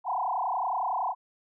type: tone with frequency modulation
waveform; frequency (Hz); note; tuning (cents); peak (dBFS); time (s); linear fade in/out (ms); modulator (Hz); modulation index
sine; 869; A5; -22; -26; 0.04-1.15; 50; 30.8; 5
effects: none